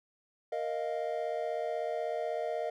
triangle chord, Bb suspended fourth, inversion none, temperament equal, 466.2 / 622.3 / 698.5 Hz, Bb4 / Eb5 / F5, 0 / 0 / 0 cents, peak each -35 / -33 / -35 dBFS, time 0.52-2.7 s, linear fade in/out 5 ms, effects none

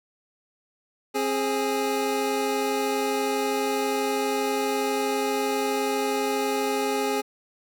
25% pulse tone pair together, 266.1 / 415.3 Hz, C4 / G#4, +29 / 0 cents, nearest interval minor sixth, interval 771 cents, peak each -25 / -21 dBFS, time 1.14-7.22 s, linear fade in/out 20 ms, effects none

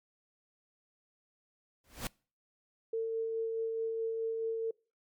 pink noise with exponential growth, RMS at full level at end -33 dBFS, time 1.84-2.07 s, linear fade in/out 2 ms, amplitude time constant 50 ms
sine tone with tremolo, 450.9 Hz, A4, 42 cents sharp, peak -30 dBFS, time 2.93-4.71 s, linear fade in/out 5 ms, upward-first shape sine, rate 4.7 Hz, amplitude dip 25%
effects noise-tail reverb RT60 0.4 s tail -26 dB re dry + MP3 96 kbps

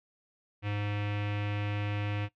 square tone with low-pass filter, 103.2 Hz, G#2, 10 cents flat, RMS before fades -33 dBFS, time 0.62-2.29 s, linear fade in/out 50 ms, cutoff 2600 Hz, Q 3.2, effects noise-tail reverb RT60 0.1 s tail -17 dB re dry

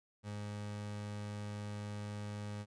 30% pulse tone, 103.83 Hz, G#2, in tune, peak -38 dBFS, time 0.23-2.66 s, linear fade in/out 50 ms, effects resampled to 22050 Hz

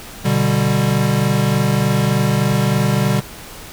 square chord, G major, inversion first, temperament equal, 123.47 / 146.83 / 196 Hz, B2 / D3 / G3, 0 / 0 / 0 cents, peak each -19 dBFS, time 0.24-3.21 s, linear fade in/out 20 ms, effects pink hiss -35 dBFS RMS until 3.72 s

